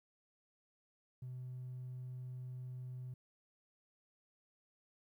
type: tone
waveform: triangle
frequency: 126.8 Hz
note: B2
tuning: 46 cents sharp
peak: -40 dBFS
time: 1.22-3.14 s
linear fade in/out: 5 ms
effects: tanh soft clip ceiling -40 dBFS + 13-bit